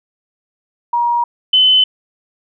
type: tone pair in turn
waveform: sine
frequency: 951 / 3034 Hz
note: A#5 / F#7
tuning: +34 / +43 cents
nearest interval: octave + minor sixth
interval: 2009 cents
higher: second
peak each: -12 / -7 dBFS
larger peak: second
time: 0.93-1.24 / 1.53-1.84 s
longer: neither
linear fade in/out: 5 ms
effects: none